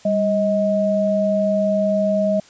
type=tone pair together; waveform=sine; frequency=198.44 / 630 Hz; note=G3 / D#5; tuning=+21 / +21 cents; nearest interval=octave + minor sixth; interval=2000 cents; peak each=-20 / -17 dBFS; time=0.05-2.4 s; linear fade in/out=5 ms; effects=white hiss -48 dBFS RMS until 2.49 s + resampled to 16000 Hz